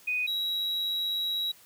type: tone pair in turn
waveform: sine / triangle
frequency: 2489 / 3868 Hz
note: D#7 / B7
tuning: 0 / -37 cents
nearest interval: minor sixth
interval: 763 cents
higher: second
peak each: -26 dBFS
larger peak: neither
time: 0.07-0.27 / 0.27-1.52 s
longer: second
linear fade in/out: 10 ms
effects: white hiss -56 dBFS RMS until 1.65 s + high-pass 60 Hz 12 dB/octave